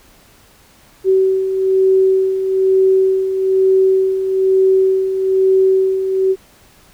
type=beating tone pair; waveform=sine; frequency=379.7 / 380.8 Hz; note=F#4 / F#4; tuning=+45 / +50 cents; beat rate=1.1 Hz; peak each=-19 / -11 dBFS; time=1.04-6.36 s; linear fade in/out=50 ms; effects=pink hiss -48 dBFS RMS until 6.93 s